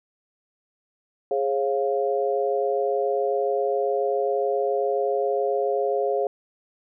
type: chord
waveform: sine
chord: Db major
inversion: second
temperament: equal with one note detuned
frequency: 415.3 / 542.6 / 698.5 Hz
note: Ab4 / Db5 / F5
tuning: 0 / -37 / 0 cents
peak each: -24 / -25 / -27 dBFS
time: 1.31-6.27 s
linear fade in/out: 2 ms
effects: none